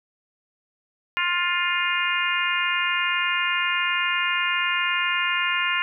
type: harmonic tone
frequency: 352.1 Hz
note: F4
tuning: 14 cents sharp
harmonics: 3 / 4 / 5 / 6 / 7 / 8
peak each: -28 / -28 / -28 / -28 / -28 / -28 dBFS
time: 1.17-5.82 s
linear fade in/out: 0 ms
effects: none